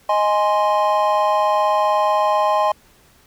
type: chord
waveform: triangle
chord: Ab major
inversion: second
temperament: equal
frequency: 622.3 / 830.6 / 1046.5 Hz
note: Eb5 / Ab5 / C6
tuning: 0 / 0 / 0 cents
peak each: -17 dBFS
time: 0.09-2.72 s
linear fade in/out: 5 ms
effects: pink hiss -53 dBFS RMS until 3.26 s